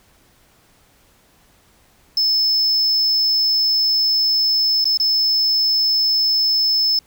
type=tone with dropouts; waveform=triangle; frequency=5240 Hz; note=E8; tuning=11 cents flat; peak=-13 dBFS; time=2.17-6.99 s; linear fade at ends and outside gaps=2 ms; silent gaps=4.843-4.854 / 4.973-4.999 s; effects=pink hiss -55 dBFS RMS until 7.06 s